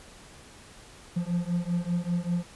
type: beating tone pair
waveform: triangle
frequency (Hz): 171.9 / 177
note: F3 / F3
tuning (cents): -27 / +23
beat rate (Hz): 5.1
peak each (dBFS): -27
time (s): 1.16-2.44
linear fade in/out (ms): 10
effects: pink hiss -50 dBFS RMS until 2.55 s + resampled to 24000 Hz